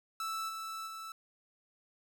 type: tone with level steps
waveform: 45% pulse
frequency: 1318.5 Hz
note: E6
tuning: in tune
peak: -35 / -39 / -42 dBFS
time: 0.2-1.12 s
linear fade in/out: 2 ms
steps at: 0.48 / 0.86 s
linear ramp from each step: 20 ms
effects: none